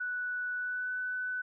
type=tone with pitch glide; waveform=sine; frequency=1480 to 1498.9 Hz; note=F#6 to F#6; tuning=0 to +22 cents; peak=-32 dBFS; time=0-1.42 s; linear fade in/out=10 ms; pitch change=+22 cents; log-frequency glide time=0.55-0.92 s; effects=none